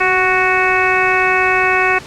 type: harmonic tone with a mistuned harmonic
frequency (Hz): 370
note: F#4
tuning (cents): 0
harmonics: 1 / 2 / 3 / 4 / 5 / 6 / 7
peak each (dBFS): -19 / -19 / -19 / -19 / -19 / -19 / -19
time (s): 0-1.99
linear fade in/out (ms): 10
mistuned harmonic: 1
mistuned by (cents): +26
effects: pink hiss -34 dBFS RMS until 2.06 s + low-pass 7000 Hz 12 dB/octave